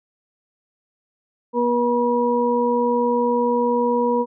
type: harmonic tone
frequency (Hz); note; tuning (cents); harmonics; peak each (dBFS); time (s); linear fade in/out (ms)
241.1; B3; -41; 1 / 2 / 4; -22 / -19 / -22; 1.53-4.26; 50
effects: none